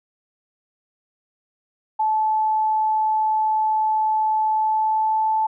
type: tone with pitch glide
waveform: sine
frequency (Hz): 868 to 875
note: A5 to A5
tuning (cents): -24 to -10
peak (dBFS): -17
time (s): 1.99-5.47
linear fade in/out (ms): 10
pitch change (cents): +14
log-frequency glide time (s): 4.5-5.33
effects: none